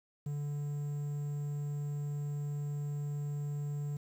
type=tone; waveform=triangle; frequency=145.5 Hz; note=D3; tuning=16 cents flat; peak=-32 dBFS; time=0.26-3.97 s; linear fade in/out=5 ms; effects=10-bit